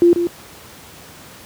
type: tone with echo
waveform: sine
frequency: 345.6 Hz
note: F4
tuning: 18 cents flat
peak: -7 dBFS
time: 0.02-0.13 s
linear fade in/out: 0 ms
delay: 140 ms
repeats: 1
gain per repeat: -8 dB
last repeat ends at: 0.27 s
effects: pink hiss -40 dBFS RMS until 1.45 s + high-pass 80 Hz 12 dB/octave

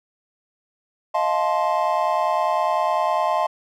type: chord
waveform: triangle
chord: F dominant seventh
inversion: third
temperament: just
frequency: 628.6 / 698.5 / 873.1 / 1047.7 Hz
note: Eb5 / F5 / A5 / C6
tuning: +18 / 0 / -14 / +2 cents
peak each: -22 dBFS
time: 1.14-3.47 s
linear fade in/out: 10 ms
effects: none

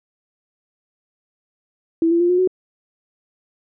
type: tone with pitch steps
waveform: sine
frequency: 329.6 / 339.3 / 349.2 / 359.4 / 370 Hz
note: E4 / F4 / F4 / F4 / F#4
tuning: 0 / -50 / 0 / +50 / 0 cents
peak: -13 dBFS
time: 2.02-2.475 s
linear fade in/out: 2 ms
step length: 91 ms
effects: none

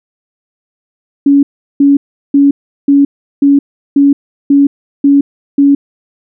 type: tone bursts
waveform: sine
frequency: 281.3 Hz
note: C#4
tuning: 26 cents sharp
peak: -3 dBFS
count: 9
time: 1.26-5.75 s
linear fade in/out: 5 ms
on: 170 ms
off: 370 ms
effects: none

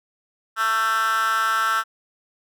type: tone with high-pass filter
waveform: 10% pulse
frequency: 222.6 Hz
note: A3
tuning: 20 cents sharp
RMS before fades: -21 dBFS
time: 0.56-1.84 s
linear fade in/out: 50 ms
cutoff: 1400 Hz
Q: 6.8
effects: none

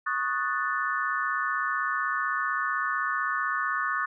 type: chord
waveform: sine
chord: D# half-diminished seventh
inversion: third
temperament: equal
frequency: 1108.7 / 1244.5 / 1480 / 1760 Hz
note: C#6 / D#6 / F#6 / A6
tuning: 0 / 0 / 0 / 0 cents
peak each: -31 dBFS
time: 0.06-4.06 s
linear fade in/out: 10 ms
effects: none

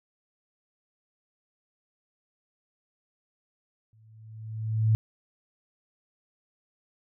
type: tone with exponential growth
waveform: sine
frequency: 110 Hz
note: A2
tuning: in tune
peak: -17 dBFS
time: 3.93-4.95 s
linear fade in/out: 0 ms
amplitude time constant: 220 ms
effects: none

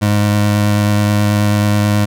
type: tone with vibrato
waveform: 25% pulse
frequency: 103.83 Hz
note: G#2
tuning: in tune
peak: -7 dBFS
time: 0.01-2.06 s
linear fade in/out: 20 ms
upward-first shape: sine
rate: 9.3 Hz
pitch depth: 11 cents each way
effects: none

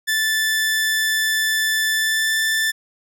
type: tone with pitch glide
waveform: sawtooth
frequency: 1756 to 1767.2 Hz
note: A6 to A6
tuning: -4 to +7 cents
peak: -14 dBFS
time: 0.07-2.72 s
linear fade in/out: 20 ms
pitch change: +11 cents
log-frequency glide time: 1.9-2.39 s
effects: none

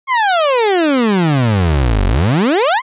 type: exponential two-way sweep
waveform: 30% pulse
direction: down then up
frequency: 1100 to 44.66 to 1100 Hz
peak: -8 dBFS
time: 0.07-2.82 s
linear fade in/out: 50 ms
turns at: 2.06 s
effects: resampled to 8000 Hz

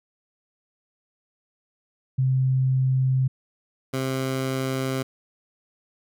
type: tone pair in turn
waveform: sine / 15% pulse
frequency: 130.81 / 132.1 Hz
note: C3 / C3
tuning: 0 / +17 cents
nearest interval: unison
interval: 17 cents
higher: second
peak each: -18 dBFS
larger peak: neither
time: 2.18-3.28 / 3.93-5.03 s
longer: neither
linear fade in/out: 10 ms
effects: none

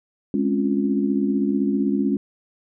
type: chord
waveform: sine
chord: Db major seventh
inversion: second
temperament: equal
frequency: 207.7 / 261.6 / 277.2 / 349.2 Hz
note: Ab3 / C4 / Db4 / F4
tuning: 0 / 0 / 0 / 0 cents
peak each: -22 / -27 / -22 / -27 dBFS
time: 0.34-2.17 s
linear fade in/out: 2 ms
effects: none

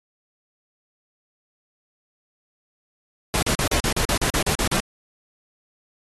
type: noise bursts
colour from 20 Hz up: pink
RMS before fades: -22 dBFS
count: 12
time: 3.34-4.801 s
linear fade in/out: 0 ms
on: 86 ms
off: 39 ms
effects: AAC 32 kbps

